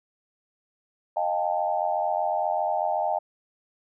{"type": "tone cluster", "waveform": "sine", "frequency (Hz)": [620, 705, 799, 887], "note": ["D#5", "F5", "G5", "A5"], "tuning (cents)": [-6, 16, 33, 14], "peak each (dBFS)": [-28, -28, -28, -31], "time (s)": [1.16, 3.19], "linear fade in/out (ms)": 10, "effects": []}